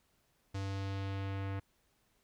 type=tone with low-pass filter sweep; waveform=square; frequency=97.7 Hz; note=G2; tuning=5 cents flat; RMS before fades=-38 dBFS; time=0.54-1.6 s; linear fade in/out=10 ms; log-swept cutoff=6200 to 2100 Hz; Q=1.2; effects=pink hiss -74 dBFS RMS until 2.23 s